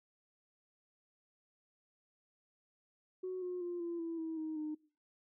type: tone with pitch steps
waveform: sine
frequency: 370 / 360.1 / 350.4 / 341.1 / 331.9 / 323 / 314.4 / 306 Hz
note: F#4 / F#4 / F4 / F4 / E4 / E4 / D#4 / D#4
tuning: 0 / -47 / +6 / -41 / +12 / -35 / +18 / -29 cents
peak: -36 dBFS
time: 3.23-4.75 s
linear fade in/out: 10 ms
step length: 190 ms
effects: noise-tail reverb RT60 0.4 s tail -22 dB re dry + tanh soft clip ceiling -33 dBFS